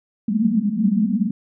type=band-pass noise; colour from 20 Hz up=white; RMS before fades=-19 dBFS; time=0.28-1.31 s; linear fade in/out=5 ms; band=190 to 230 Hz; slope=96 dB/octave; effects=none